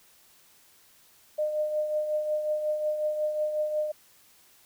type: tone with tremolo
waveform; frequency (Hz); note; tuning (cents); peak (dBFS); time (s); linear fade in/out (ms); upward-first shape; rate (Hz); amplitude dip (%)
sine; 608; D#5; -40; -23; 1.38-3.92; 10; triangle; 5.5; 55
effects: white hiss -59 dBFS RMS until 4.65 s